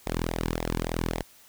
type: tone with flanger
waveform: sawtooth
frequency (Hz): 41.41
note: E1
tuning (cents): +9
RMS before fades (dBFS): -30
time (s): 0.06-1.23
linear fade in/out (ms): 10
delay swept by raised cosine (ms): 0.67 to 1.59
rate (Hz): 3.6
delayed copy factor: -0.75
effects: white hiss -55 dBFS RMS until 1.48 s